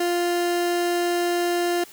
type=tone; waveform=30% pulse; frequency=349.2 Hz; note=F4; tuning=in tune; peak=-18 dBFS; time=0-1.84 s; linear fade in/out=5 ms; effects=white hiss -46 dBFS RMS until 1.92 s